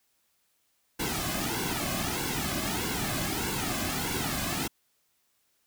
pink noise with flanger, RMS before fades -31 dBFS, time 0.99-4.68 s, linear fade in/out 10 ms, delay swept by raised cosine 1.6 to 2.2 ms, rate 1.6 Hz, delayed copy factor -0.75, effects white hiss -72 dBFS RMS until 5.66 s

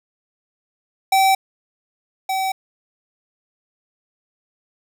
square tone pair in turn, 771 / 764.8 Hz, G5 / G5, -29 / -43 cents, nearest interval unison, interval 14 cents, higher first, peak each -13 / -20 dBFS, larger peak first, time 1.12-1.35 / 2.29-2.52 s, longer neither, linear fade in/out 5 ms, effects none

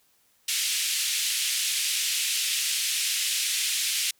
pink band-pass noise, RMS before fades -27 dBFS, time 0.48-4.11 s, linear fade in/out 5 ms, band 2500 to 12000 Hz, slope 24 dB/octave, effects white hiss -65 dBFS RMS until 4.19 s

